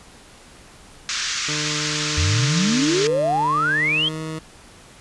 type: band-pass noise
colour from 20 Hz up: white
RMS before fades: -25 dBFS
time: 1.09-3.07 s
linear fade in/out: 0 ms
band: 1200 to 6800 Hz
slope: 48 dB/octave
type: tone with pitch glide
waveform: 20% pulse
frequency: 150.6 to 158.18 Hz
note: D3 to D#3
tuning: +44 to +29 cents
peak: -22 dBFS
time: 1.48-4.39 s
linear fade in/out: 5 ms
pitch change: +85 cents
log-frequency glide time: 3.72-4.2 s
type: exponential sweep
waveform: sine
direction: up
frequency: 77.8 to 3300 Hz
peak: -17 dBFS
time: 2.17-4.09 s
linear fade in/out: 10 ms
effects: pink hiss -46 dBFS RMS until 5 s + resampled to 24000 Hz